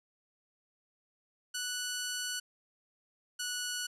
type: tone pair in turn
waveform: 10% pulse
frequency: 1480 / 1472.5 Hz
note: F#6 / F#6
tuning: 0 / -9 cents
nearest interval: unison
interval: 9 cents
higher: first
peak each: -26 dBFS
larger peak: neither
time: 1.54-2.4 / 3.39-3.87 s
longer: first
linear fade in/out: 10 ms
effects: resampled to 32000 Hz